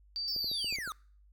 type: tone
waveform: sine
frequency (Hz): 4639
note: D8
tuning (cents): -22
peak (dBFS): -33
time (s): 0.16-0.76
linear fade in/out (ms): 0
type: linear sweep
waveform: square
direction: down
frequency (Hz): 5440 to 1165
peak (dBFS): -37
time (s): 0.28-0.92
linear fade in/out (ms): 0
type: clicks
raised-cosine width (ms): 2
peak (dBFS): -34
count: 7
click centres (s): 0.363 / 0.444 / 0.515 / 0.645 / 0.726 / 0.786 / 0.876
effects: noise-tail reverb RT60 0.5 s tail -26 dB re dry + added 50 Hz sine -58 dBFS peak until 1.32 s